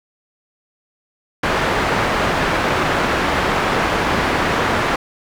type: low-pass noise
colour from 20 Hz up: white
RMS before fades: -18 dBFS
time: 1.43-4.96 s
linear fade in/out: 5 ms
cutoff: 1500 Hz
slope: 12 dB/octave
effects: none